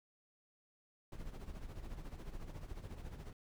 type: noise with tremolo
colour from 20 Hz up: brown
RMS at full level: -44 dBFS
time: 1.12-3.33 s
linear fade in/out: 2 ms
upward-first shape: sine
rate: 14 Hz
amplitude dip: 65%
effects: none